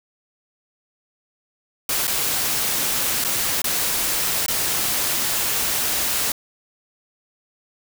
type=noise with dropouts; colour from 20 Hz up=white; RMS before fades=-22 dBFS; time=1.89-6.32 s; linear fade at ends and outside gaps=2 ms; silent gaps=2.07-2.077 / 3.241-3.247 / 3.618-3.642 / 4.462-4.482 s; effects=none